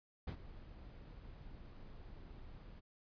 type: noise with ADSR envelope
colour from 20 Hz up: brown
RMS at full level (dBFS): -38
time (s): 0.27-2.81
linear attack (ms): 9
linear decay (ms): 79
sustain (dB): -15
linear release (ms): 29
effects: resampled to 11025 Hz